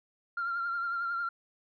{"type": "tone with vibrato", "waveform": "sine", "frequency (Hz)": 1383, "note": "F6", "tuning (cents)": -17, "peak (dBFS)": -29, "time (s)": [0.37, 1.29], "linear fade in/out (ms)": 5, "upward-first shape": "triangle", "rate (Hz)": 11, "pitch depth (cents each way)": 42, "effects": ["tanh soft clip ceiling -26 dBFS"]}